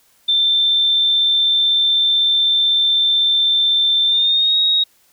sine tone with pitch glide, 3562 to 3774 Hz, A7 to A#7, +21 to +21 cents, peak -12 dBFS, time 0.28-4.84 s, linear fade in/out 10 ms, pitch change +100 cents, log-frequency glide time 4.06-4.57 s, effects white hiss -56 dBFS RMS until 5.12 s

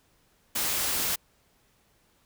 white noise, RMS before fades -28 dBFS, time 0.55-1.16 s, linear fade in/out 10 ms, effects pink hiss -66 dBFS RMS until 2.25 s

